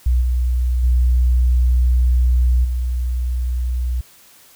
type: tone with level steps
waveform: sine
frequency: 61.74 Hz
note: B1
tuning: in tune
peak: -11 / -14 / -10 / -17 dBFS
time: 0.06-4.01 s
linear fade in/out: 5 ms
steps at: 0.21 / 0.83 / 2.64 s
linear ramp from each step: 10 ms
effects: tanh soft clip ceiling -8 dBFS + white hiss -48 dBFS RMS until 4.55 s